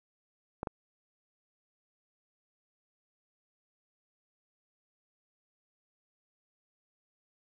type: clicks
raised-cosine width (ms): 1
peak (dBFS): -20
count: 2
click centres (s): 0.631 / 0.672
effects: none